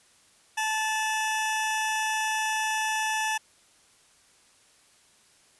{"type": "tone pair together", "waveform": "20% pulse", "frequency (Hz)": [872, 2881], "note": ["A5", "F#7"], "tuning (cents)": [-16, -47], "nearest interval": "octave + major sixth", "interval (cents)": 2069, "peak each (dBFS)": [-21, -32], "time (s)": [0.57, 3.38], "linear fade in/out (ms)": 10, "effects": ["white hiss -60 dBFS RMS until 5.59 s", "resampled to 24000 Hz"]}